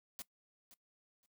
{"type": "noise with echo", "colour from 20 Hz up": "white", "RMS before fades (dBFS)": -45, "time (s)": [0.19, 0.22], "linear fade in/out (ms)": 0, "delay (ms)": 520, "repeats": 2, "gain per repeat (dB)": -15, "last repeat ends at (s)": 1.26, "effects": ["noise-tail reverb RT60 0.1 s tail -19 dB re dry"]}